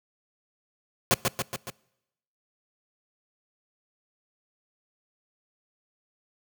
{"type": "noise with echo", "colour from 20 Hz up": "pink", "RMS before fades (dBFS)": -20, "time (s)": [1.11, 1.14], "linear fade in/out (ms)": 0, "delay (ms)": 140, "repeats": 4, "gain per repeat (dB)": -4, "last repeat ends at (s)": 1.7, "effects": ["noise-tail reverb RT60 0.9 s tail -24 dB re dry", "high-pass 100 Hz 12 dB/octave"]}